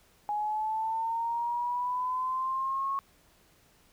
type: linear sweep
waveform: sine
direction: up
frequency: 830.6 to 1100 Hz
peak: -28 dBFS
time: 0.29-2.99 s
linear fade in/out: 0 ms
effects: pink hiss -63 dBFS RMS until 3.92 s